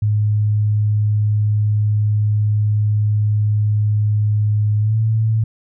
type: tone with pitch glide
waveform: sine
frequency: 105.5 to 110.75 Hz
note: G#2 to A2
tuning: +28 to +12 cents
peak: -13 dBFS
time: 0.02-5.44 s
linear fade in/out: 5 ms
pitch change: +84 cents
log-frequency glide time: 4.8-4.97 s
effects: none